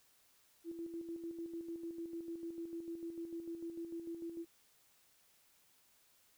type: tone with tremolo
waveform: sine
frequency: 335 Hz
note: E4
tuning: 28 cents sharp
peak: -40 dBFS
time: 0.64-4.46 s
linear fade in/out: 50 ms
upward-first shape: square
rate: 6.7 Hz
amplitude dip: 50%
effects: white hiss -70 dBFS RMS until 6.37 s